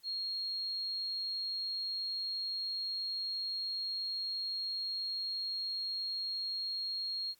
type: tone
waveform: sine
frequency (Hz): 4263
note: C8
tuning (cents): +32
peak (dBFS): -34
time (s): 0.03-7.35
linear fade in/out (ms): 50
effects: white hiss -68 dBFS RMS until 7.39 s + MP3 96 kbps